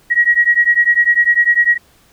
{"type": "beating tone pair", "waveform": "sine", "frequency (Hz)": [1900, 1910], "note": ["A#6", "A#6"], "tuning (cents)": [33, 42], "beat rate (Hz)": 10, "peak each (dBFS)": -12, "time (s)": [0.1, 1.78], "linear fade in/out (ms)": 20, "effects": ["pink hiss -51 dBFS RMS until 2.12 s"]}